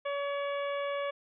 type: harmonic tone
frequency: 566 Hz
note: C#5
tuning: 36 cents sharp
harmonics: 1 / 2 / 3 / 4 / 5 / 6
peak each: -32 / -38 / -44 / -43 / -49 / -49 dBFS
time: 0.05-1.11 s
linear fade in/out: 10 ms
effects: none